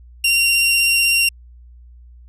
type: tone with vibrato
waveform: sawtooth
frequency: 2760 Hz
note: F7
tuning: 21 cents flat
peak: -10 dBFS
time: 0.24-1.29 s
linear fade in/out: 5 ms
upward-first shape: square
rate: 16 Hz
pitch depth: 8 cents each way
effects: added 60 Hz sine -40 dBFS peak until 2.28 s + resampled to 32000 Hz